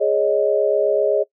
sine chord, Ab suspended fourth, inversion none, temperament equal, 415.3 / 554.4 / 622.3 Hz, Ab4 / Db5 / Eb5, 0 / 0 / 0 cents, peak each -19 dBFS, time 0-1.24 s, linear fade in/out 20 ms, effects noise-tail reverb RT60 0.1 s tail -22 dB re dry

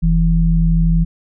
sine tone pair together, 43.7 / 164.81 Hz, F1 / E3, +2 / 0 cents, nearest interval octave + major seventh, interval 2298 cents, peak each -13 dBFS, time 0.02-1.05 s, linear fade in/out 20 ms, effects none

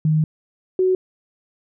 sine tone pair in turn, 155.56 / 372 Hz, D#3 / F#4, 0 / +9 cents, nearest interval octave + minor third, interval 1509 cents, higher second, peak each -14 dBFS, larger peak neither, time 0.05-0.24 / 0.79-0.95 s, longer first, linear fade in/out 2 ms, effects none

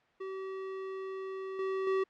square tone with level steps, 382.6 Hz, G4, 42 cents flat, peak -38 / -32 / -28 dBFS, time 0.2-2.04 s, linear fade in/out 10 ms, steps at 1.59 / 1.87 s, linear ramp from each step 2 ms, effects white hiss -67 dBFS RMS until 2.09 s + low-pass 2000 Hz 12 dB/octave

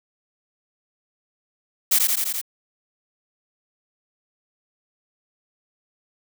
blue noise with echo, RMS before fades -17 dBFS, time 1.91-1.99 s, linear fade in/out 10 ms, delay 85 ms, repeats 5, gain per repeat -2 dB, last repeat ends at 2.415 s, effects none

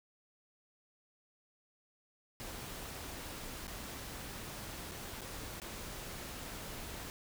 pink noise with dropouts, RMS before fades -45 dBFS, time 2.4-7.1 s, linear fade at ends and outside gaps 0 ms, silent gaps 3.669-3.679 / 4.913-4.918 / 5.209-5.216 / 5.6-5.618 s, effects none

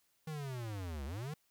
square linear two-way sweep, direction down then up, 160.3 to 65.41 to 160.3 Hz, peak -40 dBFS, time 0.27-1.34 s, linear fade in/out 5 ms, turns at 1.05 s, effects white hiss -75 dBFS RMS until 1.5 s

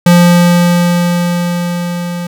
square tone with level ramp, 174.61 Hz, F3, in tune, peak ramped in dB -3 to -18 dBFS, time 0.06-2.27 s, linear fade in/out 5 ms, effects none

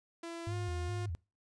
sawtooth tone with pitch glide, 335.9 to 354.8 Hz, E4 to F4, +33 to +27 cents, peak -37 dBFS, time 0.23-1.06 s, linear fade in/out 5 ms, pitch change +94 cents, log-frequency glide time 0.47-0.54 s
sine tone with vibrato, 92.5 Hz, F#2, in tune, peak -35 dBFS, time 0.47-1.15 s, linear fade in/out 0 ms, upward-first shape square, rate 2.4 Hz, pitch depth 190 cents each way
effects noise-tail reverb RT60 0.3 s tail -24 dB re dry + resampled to 22050 Hz

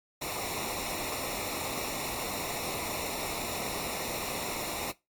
pink noise with comb filter, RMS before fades -35 dBFS, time 0.21-4.92 s, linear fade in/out 10 ms, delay 0.63 ms, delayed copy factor -0.75, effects noise-tail reverb RT60 0.2 s tail -19 dB re dry + AAC 64 kbps

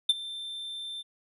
triangle tone with ADSR envelope, 3565 Hz, A7, 22 cents sharp, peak -15 dBFS, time 0.09-1.03 s, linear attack 6 ms, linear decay 30 ms, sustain -19 dB, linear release 26 ms, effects resampled to 32000 Hz

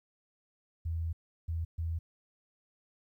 sine tone bursts at uneven times, 82.41 Hz, E2, in tune, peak -31 dBFS, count 3, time 0.85-1.13 / 1.48-1.65 / 1.78-1.99 s, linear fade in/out 10 ms, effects 12-bit

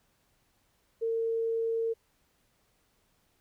sine tone, 455 Hz, A#4, 42 cents flat, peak -27 dBFS, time 1.01-1.94 s, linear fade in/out 20 ms, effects pink hiss -71 dBFS RMS until 3.4 s

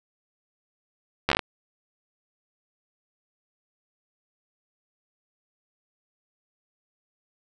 slowing click train, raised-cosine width 0.3 ms, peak -5 dBFS, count 7, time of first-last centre 1.29-1.392 s, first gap 12 ms, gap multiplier 1.14, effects none

